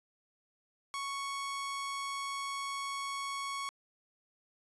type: tone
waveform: sawtooth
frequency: 1108.7 Hz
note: C#6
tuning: in tune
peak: -32 dBFS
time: 0.94-3.69 s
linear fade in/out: 0 ms
effects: resampled to 24000 Hz